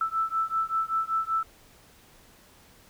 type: beating tone pair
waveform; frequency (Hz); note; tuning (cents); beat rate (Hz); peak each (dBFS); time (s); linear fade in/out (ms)
sine; 1318.5 / 1323.7; E6 / E6; 0 / +7; 5.2; -28; 0.01-1.43; 2
effects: pink hiss -56 dBFS RMS until 2.89 s